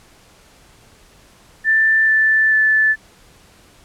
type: tone with pitch steps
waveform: sine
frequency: 1772 / 1759.8 / 1747.6 Hz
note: A6 / A6 / A6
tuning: +12 / 0 / -12 cents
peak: -11 dBFS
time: 1.64-2.96 s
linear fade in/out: 50 ms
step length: 440 ms
effects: pink hiss -49 dBFS RMS until 3.84 s + low-pass 11000 Hz 12 dB/octave